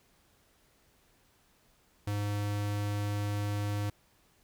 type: tone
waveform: square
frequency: 102.9 Hz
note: G#2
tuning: 16 cents flat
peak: -31 dBFS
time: 2.07-3.9 s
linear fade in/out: 5 ms
effects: pink hiss -67 dBFS RMS until 4.43 s